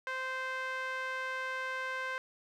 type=tone with band-pass filter; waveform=sawtooth; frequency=520 Hz; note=C5; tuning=11 cents flat; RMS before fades=-37 dBFS; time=0.07-2.18 s; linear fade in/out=0 ms; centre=1600 Hz; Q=2.1; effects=none